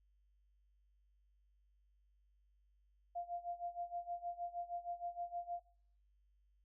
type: tone with tremolo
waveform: sine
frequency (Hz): 697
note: F5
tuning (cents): -4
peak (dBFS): -38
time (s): 3.15-5.6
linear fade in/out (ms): 10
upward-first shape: sine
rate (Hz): 6.4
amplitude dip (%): 85
effects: noise-tail reverb RT60 0.6 s tail -21 dB re dry + added 50 Hz sine -70 dBFS peak until 6.64 s